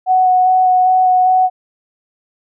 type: tone with vibrato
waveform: sine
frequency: 740 Hz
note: F#5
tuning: in tune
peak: -8 dBFS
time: 0.06-1.5 s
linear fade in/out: 50 ms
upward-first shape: square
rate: 2.5 Hz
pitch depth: 9 cents each way
effects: none